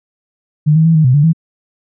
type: tone with pitch steps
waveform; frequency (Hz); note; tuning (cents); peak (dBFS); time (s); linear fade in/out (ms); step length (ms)
sine; 151.4 / 159.6 / 164 / 156.7 / 126.9 / 145.8 / 162.6; D#3 / D#3 / E3 / D#3 / B2 / D3 / E3; -47 / +44 / -9 / +13 / +47 / -12 / -23; -6; 0.66-1.332; 20; 96
effects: none